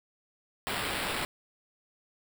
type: noise with sample-and-hold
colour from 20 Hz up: blue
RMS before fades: -33 dBFS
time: 0.67-1.25 s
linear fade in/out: 0 ms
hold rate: 6300 Hz
effects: none